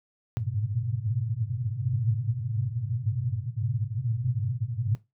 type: band-pass noise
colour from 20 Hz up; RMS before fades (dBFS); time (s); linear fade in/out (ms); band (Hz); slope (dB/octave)
white; -29; 0.37-4.95; 0; 100 to 130; 96
effects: noise-tail reverb RT60 0.2 s tail -17 dB re dry